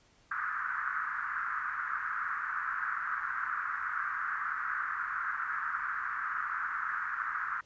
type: band-pass noise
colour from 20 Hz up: white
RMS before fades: -35 dBFS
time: 0.31-7.61 s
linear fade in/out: 5 ms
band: 1200 to 1600 Hz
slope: 48 dB/octave
effects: pink hiss -65 dBFS RMS until 7.65 s + resampled to 16000 Hz